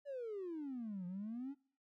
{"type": "exponential two-way sweep", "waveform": "triangle", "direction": "down then up", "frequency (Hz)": [587.3, 174.5, 288.9], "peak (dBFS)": -38, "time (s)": [0.05, 1.55], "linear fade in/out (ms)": 50, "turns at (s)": 1.06, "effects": ["noise-tail reverb RT60 0.5 s tail -25 dB re dry", "tanh soft clip ceiling -38 dBFS"]}